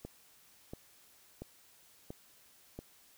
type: click train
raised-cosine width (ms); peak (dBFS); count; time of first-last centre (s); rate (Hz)
2; -29; 5; 0.05-2.79; 1.46
effects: white hiss -63 dBFS RMS until 3.17 s